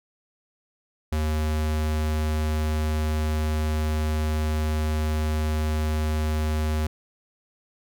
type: tone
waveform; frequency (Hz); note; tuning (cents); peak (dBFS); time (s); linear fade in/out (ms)
square; 77.2; D#2; -13; -23; 1.12-6.87; 5
effects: none